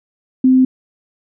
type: tone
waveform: sine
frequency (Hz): 258.5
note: C4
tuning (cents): -21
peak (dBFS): -7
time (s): 0.44-0.65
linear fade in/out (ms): 5
effects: none